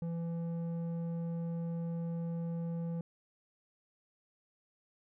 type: tone with low-pass filter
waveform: square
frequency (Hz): 167.9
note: E3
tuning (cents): +32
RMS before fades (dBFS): -37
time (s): 0.02-3.01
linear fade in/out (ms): 2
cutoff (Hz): 480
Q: 0.79
effects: none